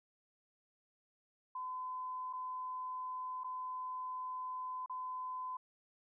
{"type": "tone with dropouts", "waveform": "sine", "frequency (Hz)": 1017, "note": "C6", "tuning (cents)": -50, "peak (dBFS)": -39, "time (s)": [1.55, 5.57], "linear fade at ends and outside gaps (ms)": 5, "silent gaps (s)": [[2.329, 2.333], [3.436, 3.443], [4.861, 4.896]], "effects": []}